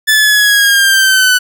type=linear sweep; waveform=sawtooth; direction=down; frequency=1749 to 1488 Hz; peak=-3 dBFS; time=0.07-1.39 s; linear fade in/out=20 ms; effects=none